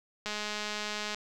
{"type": "click train", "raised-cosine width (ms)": 0.2, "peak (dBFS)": -18, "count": 187, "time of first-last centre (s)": [0.26, 1.146], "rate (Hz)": 210, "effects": []}